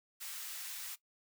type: high-pass noise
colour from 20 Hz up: white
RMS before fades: -44 dBFS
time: 0.2-0.96 s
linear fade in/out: 20 ms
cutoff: 1300 Hz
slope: 12 dB/octave
effects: noise-tail reverb RT60 0.1 s tail -17 dB re dry